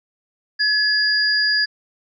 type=tone pair together; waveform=sine; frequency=1702 / 4845 Hz; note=G#6 / D#8; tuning=+42 / -47 cents; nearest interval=octave + tritone; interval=1811 cents; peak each=-18 dBFS; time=0.59-1.66 s; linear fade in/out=20 ms; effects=none